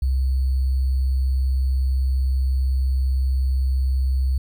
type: tone with sample-and-hold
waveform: sine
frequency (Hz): 65.6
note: C2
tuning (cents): +5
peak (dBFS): -17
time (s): 0.02-4.38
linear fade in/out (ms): 5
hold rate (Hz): 4410
effects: none